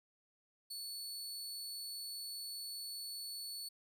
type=tone; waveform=sawtooth; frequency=4435 Hz; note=C#8; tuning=in tune; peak=-40 dBFS; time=0.7-3.69 s; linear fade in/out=10 ms; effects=none